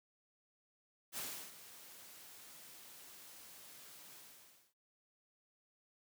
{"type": "noise with ADSR envelope", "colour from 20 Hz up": "white", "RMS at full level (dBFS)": -42, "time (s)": [1.12, 4.74], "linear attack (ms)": 53, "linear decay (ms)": 340, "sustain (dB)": -14, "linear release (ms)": 590, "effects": ["high-pass 100 Hz 12 dB/octave"]}